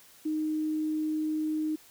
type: tone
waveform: sine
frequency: 309.7 Hz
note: D#4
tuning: 8 cents flat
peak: -27 dBFS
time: 0.25-1.76 s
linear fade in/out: 10 ms
effects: white hiss -56 dBFS RMS until 1.9 s